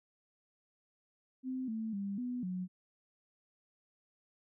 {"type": "tone with pitch steps", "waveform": "sine", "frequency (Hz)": [258.5, 221.7, 199, 247.3, 183], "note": ["C4", "A3", "G3", "B3", "F#3"], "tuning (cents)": [-21, 13, 26, 3, -19], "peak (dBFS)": -35, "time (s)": [1.43, 2.68], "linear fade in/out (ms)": 50, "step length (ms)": 250, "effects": []}